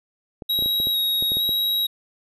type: clicks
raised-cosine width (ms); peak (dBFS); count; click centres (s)
2; -20; 10; 0.422 / 0.59 / 0.624 / 0.66 / 0.801 / 0.871 / 1.225 / 1.319 / 1.37 / 1.492
type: tone with vibrato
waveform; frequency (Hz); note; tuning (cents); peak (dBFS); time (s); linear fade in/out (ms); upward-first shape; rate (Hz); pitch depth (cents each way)
square; 3813; A#7; +38; -20; 0.49-1.87; 10; square; 1.1; 12
effects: none